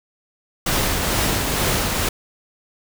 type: noise with tremolo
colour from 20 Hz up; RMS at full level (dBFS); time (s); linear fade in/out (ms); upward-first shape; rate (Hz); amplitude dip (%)
pink; -19; 0.66-2.09; 5; triangle; 2.2; 35
effects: none